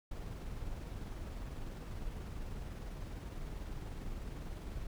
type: noise with tremolo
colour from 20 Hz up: brown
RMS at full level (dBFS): -41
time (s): 0.11-4.87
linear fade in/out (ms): 5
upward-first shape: triangle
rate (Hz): 20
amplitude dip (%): 40
effects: none